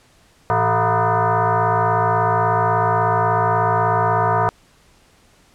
sine tone with frequency modulation, 110.3 Hz, A2, 5 cents sharp, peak -14 dBFS, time 0.5-4.49 s, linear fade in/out 0 ms, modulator 277 Hz, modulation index 4.3, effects pink hiss -54 dBFS RMS until 5.54 s + low-pass 10000 Hz 12 dB/octave

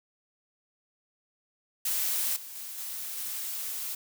blue noise with level steps, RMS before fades -29 / -43 / -40 / -37 / -35 dBFS, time 1.85-3.95 s, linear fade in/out 5 ms, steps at 2.36 / 2.55 / 2.78 / 3.17 s, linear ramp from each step 5 ms, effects none

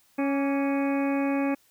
harmonic tone with a mistuned harmonic, 277.2 Hz, C#4, in tune, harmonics 1 / 2 / 3 / 4 / 5 / 6 / 7 / 8 / 9, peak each -24 / -31 / -35 / -39 / -47 / -41 / -48 / -40 / -40 dBFS, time 0.18-1.55 s, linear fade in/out 10 ms, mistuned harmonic 4, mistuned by +57 cents, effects white hiss -63 dBFS RMS until 1.7 s

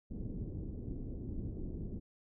pink low-pass noise, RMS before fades -41 dBFS, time 0.1-2 s, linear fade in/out 20 ms, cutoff 350 Hz, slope 24 dB/octave, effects none

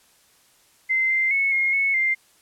sine tone with pitch steps, 2072 / 2085 / 2200 / 2145 / 2201 / 2097 Hz, C7 / C7 / C#7 / C7 / C#7 / C7, -17 / -7 / -14 / +42 / -13 / +3 cents, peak -18 dBFS, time 0.89-2.15 s, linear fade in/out 20 ms, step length 210 ms, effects white hiss -58 dBFS RMS until 2.41 s + low-pass 12000 Hz 12 dB/octave

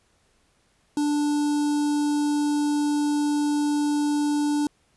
square tone with notch filter, 293.7 Hz, D4, in tune, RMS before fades -23 dBFS, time 0.97-4.67 s, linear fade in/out 2 ms, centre 2100 Hz, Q 0.51, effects pink hiss -65 dBFS RMS until 4.96 s + resampled to 24000 Hz

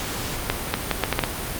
accelerating click train, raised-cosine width 0.3 ms, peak -3 dBFS, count 7, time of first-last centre 0.5-1.238 s, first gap 240 ms, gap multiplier 0.72, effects pink hiss -29 dBFS RMS until 1.59 s + Opus 48 kbps

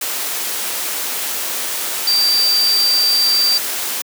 sine tone in noise, 4677 Hz, D8, 8 cents flat, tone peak -12 dBFS, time 2.07-3.58 s, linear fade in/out 5 ms, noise white, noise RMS -22 dBFS, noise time 0.01-4.02 s, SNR +7 dB, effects high-pass 300 Hz 12 dB/octave

